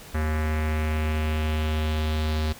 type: tone with low-pass filter sweep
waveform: square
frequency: 77.5 Hz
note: D#2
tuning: 6 cents flat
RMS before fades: -25 dBFS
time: 0.14-2.53 s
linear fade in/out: 10 ms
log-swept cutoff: 1800 to 4300 Hz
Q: 2.4
effects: pink hiss -44 dBFS RMS until 2.59 s